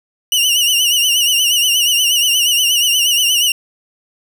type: tone with vibrato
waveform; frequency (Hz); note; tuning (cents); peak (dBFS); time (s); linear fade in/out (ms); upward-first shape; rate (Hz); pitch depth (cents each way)
sawtooth; 2900; F#7; -35; -8; 0.32-3.52; 2; triangle; 8.4; 100
effects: none